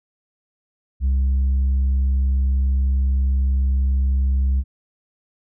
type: tone with tanh clipping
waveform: sine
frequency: 66.4 Hz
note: C2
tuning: 26 cents sharp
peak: -16 dBFS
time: 1-4.64 s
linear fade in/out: 50 ms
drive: 2 dB
effects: none